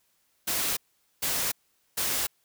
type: noise bursts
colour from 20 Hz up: white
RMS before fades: -28 dBFS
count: 3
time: 0.47-2.27 s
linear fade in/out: 10 ms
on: 300 ms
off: 450 ms
effects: white hiss -70 dBFS RMS until 2.44 s